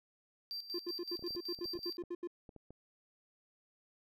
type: tone with tremolo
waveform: triangle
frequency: 4699 Hz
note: D8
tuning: in tune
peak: -38 dBFS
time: 0.51-1.97 s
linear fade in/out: 0 ms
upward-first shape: square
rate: 5.3 Hz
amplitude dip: 70%
type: tone bursts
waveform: triangle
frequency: 349.2 Hz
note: F4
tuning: in tune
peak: -35 dBFS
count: 13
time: 0.74-2.274 s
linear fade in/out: 5 ms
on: 46 ms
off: 78 ms
type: clicks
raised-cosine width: 2 ms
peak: -39 dBFS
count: 12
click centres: 1.193 / 1.226 / 1.307 / 1.351 / 1.589 / 1.657 / 1.754 / 1.79 / 2.037 / 2.492 / 2.563 / 2.706 s
effects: none